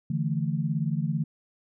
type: chord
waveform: sine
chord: D suspended second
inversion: none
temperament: equal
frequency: 146.83 / 164.81 / 220 Hz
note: D3 / E3 / A3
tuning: 0 / 0 / 0 cents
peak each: -28 / -28 / -32 dBFS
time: 0.1-1.24 s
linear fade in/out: 5 ms
effects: none